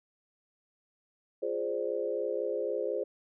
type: chord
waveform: sine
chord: D half-diminished seventh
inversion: first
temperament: equal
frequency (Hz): 349.2 / 415.3 / 523.3 / 587.3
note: F4 / Ab4 / C5 / D5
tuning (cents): 0 / 0 / 0 / 0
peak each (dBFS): -38 / -34 / -33 / -38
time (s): 1.42-3.04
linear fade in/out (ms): 10
effects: none